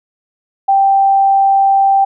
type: tone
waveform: sine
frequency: 784 Hz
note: G5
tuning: in tune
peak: -7 dBFS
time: 0.68-2.05 s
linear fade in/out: 10 ms
effects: none